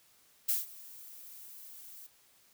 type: noise with ADSR envelope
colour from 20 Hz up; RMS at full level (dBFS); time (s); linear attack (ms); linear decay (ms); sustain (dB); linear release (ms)
violet; -28; 0.48-2.07; 14; 160; -22; 9
effects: white hiss -65 dBFS RMS until 2.53 s